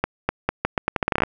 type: accelerating click train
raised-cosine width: 0.5 ms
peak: -4 dBFS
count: 15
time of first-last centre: 0.04-1.235 s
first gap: 250 ms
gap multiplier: 0.8
effects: none